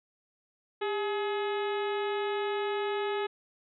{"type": "harmonic tone with a mistuned harmonic", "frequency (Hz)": 423.6, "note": "G#4", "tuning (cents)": 34, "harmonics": [1, 2, 3, 4, 5, 6, 7, 8, 9], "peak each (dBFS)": [-30, -36, -40, -42, -44, -46, -47, -48, -49], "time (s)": [0.81, 3.27], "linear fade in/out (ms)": 10, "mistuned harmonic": 1, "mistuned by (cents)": -78, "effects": []}